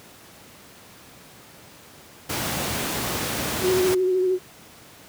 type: noise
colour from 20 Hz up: pink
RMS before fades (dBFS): -26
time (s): 2.29-3.95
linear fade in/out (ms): 10
type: tone with vibrato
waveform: sine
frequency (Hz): 370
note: F#4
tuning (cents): 0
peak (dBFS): -18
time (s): 3.61-4.39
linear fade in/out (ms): 50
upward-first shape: sine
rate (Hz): 13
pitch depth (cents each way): 31
effects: pink hiss -47 dBFS RMS until 5.08 s + high-pass 100 Hz 12 dB/octave